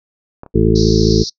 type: clicks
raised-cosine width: 1 ms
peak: -17 / -23 dBFS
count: 2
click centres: 0.434 / 0.463 s
type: harmonic tone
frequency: 54.7 Hz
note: A1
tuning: 9 cents flat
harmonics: 1 / 2 / 3 / 4 / 6 / 7 / 8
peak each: -17 / -17 / -17 / -17 / -17 / -17 / -17 dBFS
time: 0.54-1.24 s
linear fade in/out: 20 ms
type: band-pass noise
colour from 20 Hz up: white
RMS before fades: -25 dBFS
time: 0.75-1.3 s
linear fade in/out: 10 ms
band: 4000 to 5800 Hz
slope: 96 dB/octave
effects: noise-tail reverb RT60 0.1 s tail -23 dB re dry